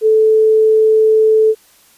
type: tone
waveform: sine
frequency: 437.1 Hz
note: A4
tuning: 11 cents flat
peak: -7 dBFS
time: 0.01-1.55 s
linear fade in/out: 50 ms
effects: white hiss -49 dBFS RMS until 1.97 s + resampled to 32000 Hz